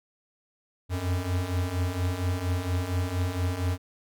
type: beating tone pair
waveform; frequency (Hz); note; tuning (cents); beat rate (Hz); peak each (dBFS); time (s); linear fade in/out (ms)
square; 87.31 / 91.61; F2 / F#2; 0 / -17; 4.3; -32 / -28; 0.89-3.78; 50
effects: none